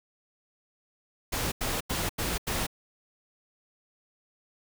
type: noise bursts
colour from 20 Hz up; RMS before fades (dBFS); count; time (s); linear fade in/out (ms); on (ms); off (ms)
pink; -30; 5; 1.32-2.668; 10; 200; 87
effects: none